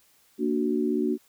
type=chord; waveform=sine; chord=Bb augmented; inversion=none; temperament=equal; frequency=233.1 / 293.7 / 370 Hz; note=Bb3 / D4 / F#4; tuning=0 / 0 / 0 cents; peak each=-27 dBFS; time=0.38-1.18 s; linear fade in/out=50 ms; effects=white hiss -62 dBFS RMS until 1.28 s